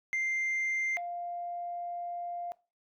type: tone pair in turn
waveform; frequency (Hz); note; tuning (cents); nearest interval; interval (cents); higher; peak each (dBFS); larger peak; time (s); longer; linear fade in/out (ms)
sine; 2093 / 698.5; C7 / F5; 0 / 0; octave + perfect fifth; 1900; first; -26 / -34; first; 0.13-0.97 / 0.97-2.52; second; 0
effects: noise-tail reverb RT60 0.3 s tail -20 dB re dry + tanh soft clip ceiling -27 dBFS